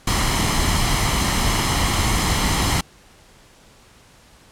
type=noise with comb filter; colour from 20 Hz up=pink; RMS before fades=-19 dBFS; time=0.07-2.81 s; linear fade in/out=5 ms; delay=0.97 ms; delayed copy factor=+0.5; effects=pink hiss -50 dBFS RMS until 4.51 s + low-pass 10000 Hz 12 dB/octave